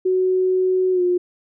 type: tone with pitch glide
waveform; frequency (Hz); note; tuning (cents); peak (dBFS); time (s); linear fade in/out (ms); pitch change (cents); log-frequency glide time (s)
sine; 371.4 to 357.3; F#4 to F4; +7 to +40; -15; 0.05-1.18; 10; -67; 0.92-1.02
effects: none